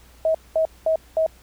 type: tone bursts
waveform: sine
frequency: 640 Hz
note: D#5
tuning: 49 cents sharp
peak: -16 dBFS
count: 4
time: 0.25-1.264 s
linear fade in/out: 2 ms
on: 96 ms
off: 210 ms
effects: added 60 Hz sine -50 dBFS peak until 1.42 s + pink hiss -53 dBFS RMS until 1.42 s